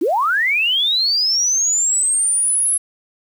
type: linear sweep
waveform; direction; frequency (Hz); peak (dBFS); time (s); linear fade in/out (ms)
sine; up; 275.8 to 11010; -14; 0.01-2.78; 10
effects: 7-bit